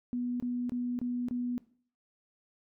sine tone bursts, 244.9 Hz, B3, 14 cents flat, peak -30 dBFS, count 5, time 0.13-1.58 s, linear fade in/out 0 ms, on 270 ms, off 25 ms, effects noise-tail reverb RT60 0.5 s tail -19 dB re dry

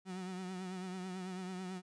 35% pulse tone with vibrato, 185 Hz, F#3, in tune, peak -39 dBFS, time 0.05-1.82 s, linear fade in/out 50 ms, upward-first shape triangle, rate 9.1 Hz, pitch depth 58 cents each way, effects resampled to 22050 Hz

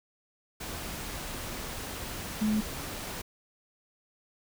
sine tone in noise, 214.5 Hz, A3, 44 cents flat, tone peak -24 dBFS, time 2.41-2.61 s, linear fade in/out 10 ms, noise pink, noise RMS -38 dBFS, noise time 0.6-3.22 s, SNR +11 dB, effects none

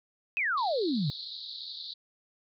sine exponential sweep, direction down, 2637 to 131.4 Hz, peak -26 dBFS, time 0.37-1.1 s, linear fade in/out 0 ms
pink band-pass noise, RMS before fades -41 dBFS, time 0.57-1.94 s, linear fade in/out 10 ms, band 3700 to 4500 Hz, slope 96 dB/octave
effects none

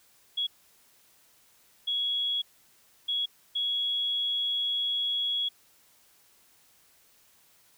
sine tone bursts at uneven times, 3340 Hz, G#7, 9 cents sharp, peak -26 dBFS, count 4, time 0.37-0.47 / 1.87-2.42 / 3.08-3.26 / 3.55-5.49 s, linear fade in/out 10 ms, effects white hiss -62 dBFS RMS until 7.77 s

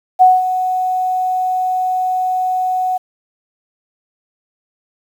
sine tone with ADSR envelope, 740 Hz, F#5, in tune, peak -3 dBFS, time 0.19-2.98 s, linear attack 28 ms, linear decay 200 ms, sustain -11 dB, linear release 13 ms, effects 7-bit

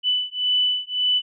sine beating tone pair, 2987 / 2988.8 Hz, F#7 / F#7, +16 / +17 cents, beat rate 1.8 Hz, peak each -22 dBFS, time 0.03-1.22 s, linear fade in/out 50 ms, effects none

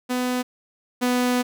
sawtooth tone pair in turn, 250 / 248 Hz, B3 / B3, +21 / +7 cents, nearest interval unison, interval 14 cents, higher first, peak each -18 / -15 dBFS, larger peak second, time 0.09-0.43 / 1.01-1.43 s, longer second, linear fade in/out 20 ms, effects none

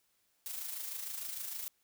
blue noise with amplitude modulation, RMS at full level -39 dBFS, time 0.46-1.68 s, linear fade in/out 0 ms, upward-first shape sine, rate 26.6 Hz, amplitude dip 50%, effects white hiss -75 dBFS RMS until 1.83 s

